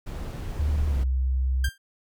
brown noise, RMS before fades -33 dBFS, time 0.06-1.04 s, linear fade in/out 10 ms
sine tone with pitch glide, 73.9 to 64.71 Hz, D2 to C2, +11 to -19 cents, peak -21 dBFS, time 0.59-1.69 s, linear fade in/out 5 ms, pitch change -230 cents, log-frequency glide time 0.89-0.98 s
sawtooth tone with exponential decay, 1589 Hz, G6, 23 cents sharp, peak -21 dBFS, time 1.64-1.78 s, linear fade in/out 5 ms, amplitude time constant 30 ms
effects none

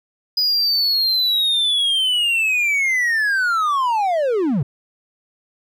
triangle linear sweep, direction down, 4978 to 118.5 Hz, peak -14 dBFS, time 0.37-4.63 s, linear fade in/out 5 ms, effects none

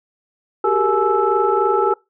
sine tone cluster, 380.2 / 403.7 / 462.8 / 849 / 1318 Hz, F#4 / G#4 / A#4 / G#5 / E6, +47 / -49 / -13 / +38 / -1 cents, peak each -20 dBFS, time 0.64-1.94 s, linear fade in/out 5 ms, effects noise-tail reverb RT60 0.2 s tail -22 dB re dry + tanh soft clip ceiling -2 dBFS

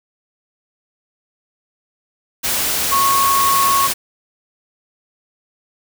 sine tone in noise, 1100 Hz, C#6, 14 cents flat, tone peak -13 dBFS, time 2.91-3.88 s, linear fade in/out 20 ms, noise white, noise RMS -19 dBFS, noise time 2.43-3.94 s, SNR +3 dB, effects none

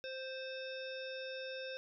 harmonic tone with a mistuned harmonic, 523.3 Hz, C5, in tune, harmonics 1 / 3 / 5 / 7 / 9 / 10, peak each -43 / -49 / -50 / -51 / -64 / -53 dBFS, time 0.04-1.77 s, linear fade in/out 0 ms, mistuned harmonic 10, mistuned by +36 cents, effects none

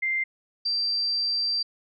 sine tone pair in turn, 2093 / 4699 Hz, C7 / D8, 0 / 0 cents, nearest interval octave + major second, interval 1400 cents, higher second, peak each -23 dBFS, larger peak neither, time 0.02-0.24 / 0.65-1.63 s, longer second, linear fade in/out 10 ms, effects none

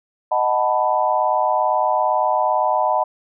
sine chord, B dominant seventh, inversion first, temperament equal, 622.3 / 740 / 880 / 987.8 Hz, D#5 / F#5 / A5 / B5, 0 / 0 / 0 / 0 cents, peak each -21 dBFS, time 0.31-3.04 s, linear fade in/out 10 ms, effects none

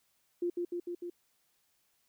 sine tone with echo, 349.2 Hz, F4, in tune, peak -29 dBFS, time 0.42-0.5 s, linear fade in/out 5 ms, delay 150 ms, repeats 4, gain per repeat -2 dB, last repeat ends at 1.1 s, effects white hiss -74 dBFS RMS until 2.08 s

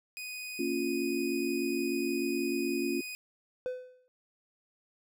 sawtooth tone, 2489 Hz, D#7, in tune, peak -35 dBFS, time 0.17-3.15 s, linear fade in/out 0 ms
sine chord, Bb minor, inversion none, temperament just, 233.1 / 279.7 / 349.6 Hz, Bb3 / Db4 / F4, 0 / +16 / +2 cents, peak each -36 / -33 / -32 dBFS, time 0.59-3.01 s, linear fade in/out 5 ms
triangle tone with exponential decay, 505 Hz, B4, 39 cents sharp, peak -27 dBFS, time 3.66-4.08 s, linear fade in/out 0 ms, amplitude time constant 90 ms
effects none

